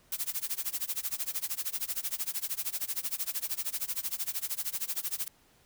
blue noise with tremolo, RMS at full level -31 dBFS, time 0.12-5.28 s, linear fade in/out 2 ms, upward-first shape sine, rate 13 Hz, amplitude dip 95%, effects pink hiss -64 dBFS RMS until 5.65 s

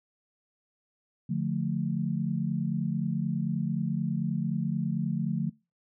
sine chord, D minor, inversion none, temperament just, 146.83 / 176.2 / 220.2 Hz, D3 / F3 / A3, 0 / +16 / +2 cents, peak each -31 / -30 / -32 dBFS, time 1.29-5.5 s, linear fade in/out 10 ms, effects noise-tail reverb RT60 0.3 s tail -25 dB re dry

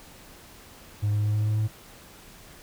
triangle tone with pitch steps, 103.83 / 104.67 / 105.52 / 106.38 / 107.24 / 108.11 Hz, G#2 / G#2 / G#2 / G#2 / A2 / A2, 0 / +14 / +28 / +42 / -44 / -30 cents, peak -19 dBFS, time 1.02-1.68 s, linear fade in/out 20 ms, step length 110 ms, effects tanh soft clip ceiling -16 dBFS + pink hiss -49 dBFS RMS until 2.62 s

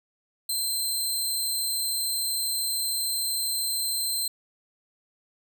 15% pulse tone, 4119 Hz, C8, 28 cents flat, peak -19 dBFS, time 0.49-4.28 s, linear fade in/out 5 ms, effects none

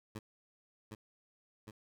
15% pulse tone with echo, 107.3 Hz, A2, 43 cents flat, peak -35 dBFS, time 0.15-0.19 s, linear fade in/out 5 ms, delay 760 ms, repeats 2, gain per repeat -3 dB, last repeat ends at 1.71 s, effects none

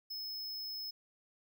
square tone, 5190 Hz, E8, 28 cents flat, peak -40 dBFS, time 0.1-0.91 s, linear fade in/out 10 ms, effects 13-bit

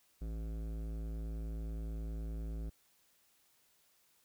sine tone with hard clipping, 54.8 Hz, A1, 6 cents flat, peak -40 dBFS, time 0.21-2.7 s, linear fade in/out 10 ms, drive 15 dB, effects white hiss -71 dBFS RMS until 4.24 s

